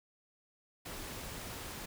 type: noise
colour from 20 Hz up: pink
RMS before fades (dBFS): -44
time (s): 0.85-1.86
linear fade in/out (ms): 10
effects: none